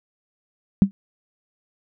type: tone with exponential decay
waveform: sine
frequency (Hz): 196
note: G3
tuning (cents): 0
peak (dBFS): -5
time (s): 0.82-0.91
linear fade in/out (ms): 0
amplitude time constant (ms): 18
effects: none